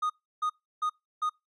triangle tone bursts, 1237 Hz, D#6, 10 cents flat, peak -24 dBFS, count 4, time 0.02-1.296 s, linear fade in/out 10 ms, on 79 ms, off 320 ms, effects noise-tail reverb RT60 0.2 s tail -23 dB re dry + resampled to 24000 Hz

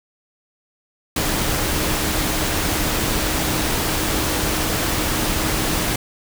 sine tone in noise, 311.1 Hz, D#4, in tune, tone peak -30 dBFS, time 1.16-5.96 s, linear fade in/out 5 ms, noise pink, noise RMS -21 dBFS, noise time 1.16-5.96 s, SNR -12 dB, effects none

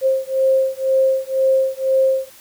sine beating tone pair, 529 / 531 Hz, C5 / C5, +19 / +25 cents, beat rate 2 Hz, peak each -17 dBFS, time 0.01-2.3 s, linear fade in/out 50 ms, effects white hiss -45 dBFS RMS until 2.4 s

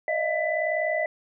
sine tone cluster, 588 / 627 / 688 / 1993 Hz, D5 / D#5 / F5 / B6, +2 / +13 / -26 / +15 cents, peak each -35 / -26 / -30 / -28 dBFS, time 0.08-1.06 s, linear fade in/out 2 ms, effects none

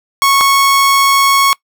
sawtooth tone pair in turn, 1103 / 1103 Hz, C#6 / C#6, -9 / -9 cents, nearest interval unison, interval 0 cents, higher neither, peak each -4 dBFS, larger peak neither, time 0.22-0.41 / 0.41-1.53 s, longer second, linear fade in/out 0 ms, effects noise-tail reverb RT60 0.1 s tail -23 dB re dry

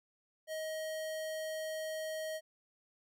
square tone, 630 Hz, D#5, 21 cents sharp, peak -38 dBFS, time 0.47-2.41 s, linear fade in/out 50 ms, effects none

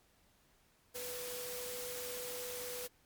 sine tone in noise, 493.9 Hz, B4, in tune, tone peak -44 dBFS, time 0.94-2.88 s, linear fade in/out 20 ms, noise white, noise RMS -44 dBFS, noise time 0.94-2.88 s, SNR -3 dB, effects pink hiss -70 dBFS RMS until 3.05 s + MP3 96 kbps

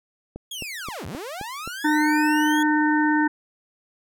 click train, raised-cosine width 2 ms, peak -21 dBFS, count 6, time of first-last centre 0.36-1.676 s, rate 3.8 Hz
sawtooth linear two-way sweep, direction down then up, 3380 to 64.4 to 3380 Hz, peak -28 dBFS, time 0.51-2.63 s, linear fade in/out 5 ms, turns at 1.06 s
harmonic tone, 302.9 Hz, D#4, 46 cents flat, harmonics 1 / 3 / 5 / 6, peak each -19 / -24 / -26 / -27 dBFS, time 1.84-3.28 s, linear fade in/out 10 ms
effects none

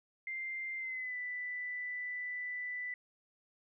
sine tone with pitch glide, 2093 to 1984.7 Hz, C7 to B6, 0 to +8 cents, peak -37 dBFS, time 0.27-2.94 s, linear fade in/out 2 ms, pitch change -92 cents, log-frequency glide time 0.77-1.17 s, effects none

